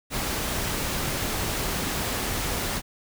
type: noise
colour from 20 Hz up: pink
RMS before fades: -28 dBFS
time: 0.1-2.82 s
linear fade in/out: 50 ms
effects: none